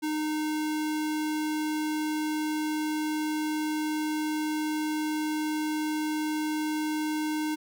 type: tone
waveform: square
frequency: 307.1 Hz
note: D#4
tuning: 23 cents flat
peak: -28 dBFS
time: 0.02-7.56 s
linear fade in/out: 20 ms
effects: none